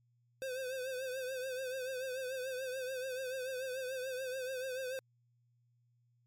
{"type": "tone with vibrato", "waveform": "square", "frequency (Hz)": 517, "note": "C5", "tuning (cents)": -21, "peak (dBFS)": -38, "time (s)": [0.42, 4.99], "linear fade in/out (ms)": 0, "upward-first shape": "triangle", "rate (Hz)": 6.9, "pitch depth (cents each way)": 73, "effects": ["added 120 Hz sine -70 dBFS peak until 6.26 s", "MP3 64 kbps"]}